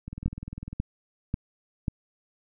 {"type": "two click trains", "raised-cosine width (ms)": 5, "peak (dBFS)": [-14, -24], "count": [4, 14], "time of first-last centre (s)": [[0.26, 1.882], [0.08, 0.73]], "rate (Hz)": [1.85, 20], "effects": []}